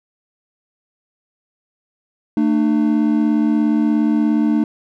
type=tone pair together; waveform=triangle; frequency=223.6 / 300.6 Hz; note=A3 / D4; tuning=+28 / +40 cents; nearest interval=perfect fourth; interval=512 cents; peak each=-14 dBFS; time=2.37-4.64 s; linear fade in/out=2 ms; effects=none